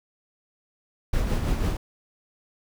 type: noise with tremolo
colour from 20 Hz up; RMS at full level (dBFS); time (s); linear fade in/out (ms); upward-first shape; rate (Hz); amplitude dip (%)
brown; -22; 1.13-1.77; 5; triangle; 6.1; 50
effects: none